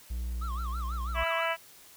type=tone; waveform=triangle; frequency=59.6 Hz; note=A#1; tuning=39 cents sharp; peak=-29 dBFS; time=0.1-1.24 s; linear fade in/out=10 ms
type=tone with vibrato; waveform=triangle; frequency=1200 Hz; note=D6; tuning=37 cents sharp; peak=-36 dBFS; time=0.41-1.46 s; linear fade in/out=10 ms; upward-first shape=sine; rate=6.1 Hz; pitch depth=230 cents each way
type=harmonic tone; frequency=330 Hz; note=E4; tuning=2 cents sharp; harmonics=2 / 3 / 4 / 5 / 6 / 7 / 8 / 9; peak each=-32 / -34 / -35 / -36 / -37 / -37 / -38 / -39 dBFS; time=1.14-1.57 s; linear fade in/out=50 ms
effects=white hiss -54 dBFS RMS until 1.96 s